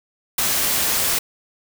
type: noise with ADSR envelope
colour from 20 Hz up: white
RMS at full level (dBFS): -18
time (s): 0.38-1.19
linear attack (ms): 6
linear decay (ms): 12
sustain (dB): -2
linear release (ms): 8
effects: none